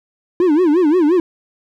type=tone with vibrato; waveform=triangle; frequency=329.4 Hz; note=E4; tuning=1 cent flat; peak=-8 dBFS; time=0.4-1.2 s; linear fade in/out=2 ms; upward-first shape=sine; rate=5.7 Hz; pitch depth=220 cents each way; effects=none